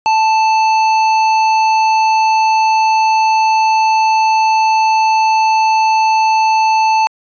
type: tone with tanh clipping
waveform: sine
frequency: 880 Hz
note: A5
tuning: in tune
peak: -11 dBFS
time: 0.06-7.07 s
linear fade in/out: 0 ms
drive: 14 dB
effects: resampled to 16000 Hz